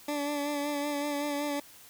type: tone with vibrato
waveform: 20% pulse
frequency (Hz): 290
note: D4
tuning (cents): -22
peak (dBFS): -25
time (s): 0.08-1.6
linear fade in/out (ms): 5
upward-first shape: sine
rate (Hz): 5.3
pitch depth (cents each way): 30
effects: white hiss -53 dBFS RMS until 1.89 s